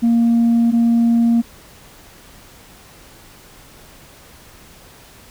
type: tone pair in turn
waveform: sine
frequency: 233.1 / 233.1 Hz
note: A#3 / A#3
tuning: 0 / 0 cents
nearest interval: unison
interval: 0 cents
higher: neither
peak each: -9 dBFS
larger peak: neither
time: 0.02-0.72 / 0.72-1.42 s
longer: neither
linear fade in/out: 20 ms
effects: tanh soft clip ceiling -9 dBFS + pink hiss -44 dBFS RMS until 5.3 s